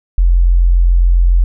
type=tone; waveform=sine; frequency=43.65 Hz; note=F1; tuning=in tune; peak=-6 dBFS; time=0.18-1.44 s; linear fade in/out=0 ms; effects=none